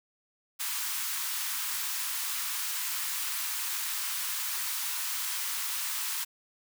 white high-pass noise, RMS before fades -33 dBFS, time 0.59-6.25 s, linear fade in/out 20 ms, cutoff 910 Hz, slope 48 dB/octave, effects none

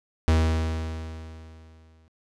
45% pulse tone with exponential decay, 80.1 Hz, E2, 49 cents flat, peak -16 dBFS, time 0.28-2.08 s, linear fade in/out 0 ms, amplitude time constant 390 ms, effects low-pass 7000 Hz 12 dB/octave

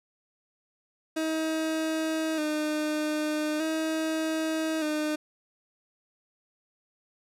30% pulse tone with vibrato, 311.1 Hz, D#4, in tune, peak -24 dBFS, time 1.16-5.16 s, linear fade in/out 10 ms, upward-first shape square, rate 0.41 Hz, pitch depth 37 cents each way, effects low-pass 12000 Hz 12 dB/octave

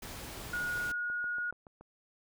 pink noise, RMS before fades -44 dBFS, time 0.02-0.92 s, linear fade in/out 5 ms
sine tone, 1444 Hz, F#6, 43 cents flat, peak -32 dBFS, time 0.53-1.51 s, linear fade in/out 5 ms
click train, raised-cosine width 1 ms, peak -37 dBFS, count 6, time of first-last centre 1.1-1.81 s, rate 7.04 Hz
effects none

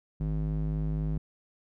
square tone with band-pass filter, 52 Hz, G#1, 3 cents sharp, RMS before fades -30 dBFS, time 0.2-1.18 s, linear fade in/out 5 ms, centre 140 Hz, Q 1.6, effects none

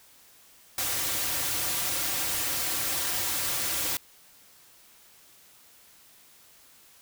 white noise with comb filter, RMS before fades -29 dBFS, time 0.78-3.97 s, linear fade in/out 2 ms, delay 4.7 ms, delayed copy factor -0.65, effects white hiss -56 dBFS RMS until 7.01 s

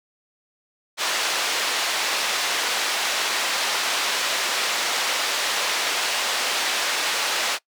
white band-pass noise, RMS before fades -24 dBFS, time 0.97-7.59 s, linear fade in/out 50 ms, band 500 to 4600 Hz, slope 12 dB/octave, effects noise-tail reverb RT60 0.1 s tail -22 dB re dry

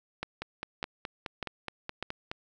two click trains, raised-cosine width 0.3 ms, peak -19 / -17 dBFS, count 10 / 4, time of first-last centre 0.42-2.315 / 0.23-2.026 s, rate 4.75 / 1.67 Hz, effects none

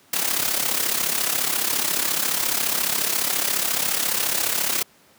white noise with amplitude modulation, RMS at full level -20 dBFS, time 0.13-4.83 s, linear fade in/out 5 ms, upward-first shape sine, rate 34.4 Hz, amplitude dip 65%, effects pink hiss -55 dBFS RMS until 5.18 s + high-pass 150 Hz 12 dB/octave

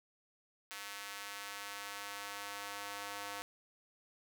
square tone with high-pass filter sweep, 101.3 Hz, G#2, 43 cents flat, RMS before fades -45 dBFS, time 0.71-3.42 s, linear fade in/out 0 ms, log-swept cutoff 1600 to 830 Hz, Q 0.82, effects none

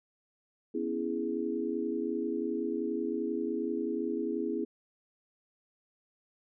sine chord, C# minor seventh, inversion third, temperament equal, 246.9 / 277.2 / 329.6 / 415.3 Hz, B3 / C#4 / E4 / G#4, 0 / 0 / 0 / 0 cents, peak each -36 / -38 / -34 / -35 dBFS, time 0.74-4.65 s, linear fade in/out 10 ms, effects none

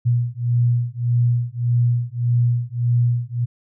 sine beating tone pair, 119.5 / 121.2 Hz, A#2 / B2, +43 / -32 cents, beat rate 1.7 Hz, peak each -19 dBFS, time 0.05-3.46 s, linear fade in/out 20 ms, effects none

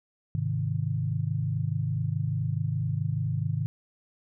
sine chord, Ab major, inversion none, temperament equal, 103.83 / 130.81 / 155.56 Hz, Ab2 / C3 / Eb3, 0 / 0 / 0 cents, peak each -30 dBFS, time 0.35-3.66 s, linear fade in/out 0 ms, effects none

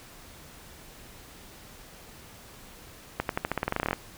accelerating click train, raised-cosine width 0.5 ms, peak -11 dBFS, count 16, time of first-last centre 3.2-3.931 s, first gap 92 ms, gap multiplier 0.9, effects pink hiss -49 dBFS RMS until 4.17 s

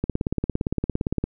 click train, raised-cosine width 3 ms, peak -10 dBFS, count 22, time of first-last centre 0.04-1.24 s, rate 17.5 Hz, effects none

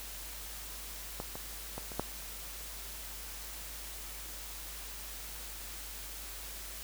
clicks, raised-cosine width 1 ms, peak -24 / -27 / -25 / -30 / -17 dBFS, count 5, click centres 1.201 / 1.355 / 1.78 / 1.918 / 1.996 s, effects added 50 Hz sine -48 dBFS peak until 6.83 s + white hiss -45 dBFS RMS until 6.83 s

